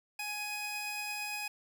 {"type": "tone pair together", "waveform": "sawtooth", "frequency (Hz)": [834.1, 2511], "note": ["G#5", "D#7"], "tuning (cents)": [7, 15], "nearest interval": "octave + perfect fifth", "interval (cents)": 1908, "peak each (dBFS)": [-38, -34], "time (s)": [0.19, 1.48], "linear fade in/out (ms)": 5, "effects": []}